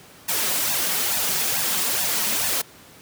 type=noise with flanger; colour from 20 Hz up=white; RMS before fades=-23 dBFS; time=0.28-2.62 s; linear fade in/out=10 ms; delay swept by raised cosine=1.1 to 5.5 ms; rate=2.3 Hz; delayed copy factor=+0.8; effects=pink hiss -47 dBFS RMS until 3.01 s + high-pass 100 Hz 12 dB/octave